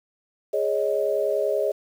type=chord; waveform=sine; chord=Ab suspended fourth; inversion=none; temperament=equal with one note detuned; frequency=415.3 / 554.4 / 624.8 Hz; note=Ab4 / Db5 / Eb5; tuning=0 / 0 / +7 cents; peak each=-25 dBFS; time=0.53-1.72 s; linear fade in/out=10 ms; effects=8-bit